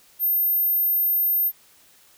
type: tone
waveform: sine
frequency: 13170 Hz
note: G#9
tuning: 16 cents flat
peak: -18 dBFS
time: 0.19-1.52 s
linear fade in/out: 50 ms
effects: white hiss -55 dBFS RMS until 2.17 s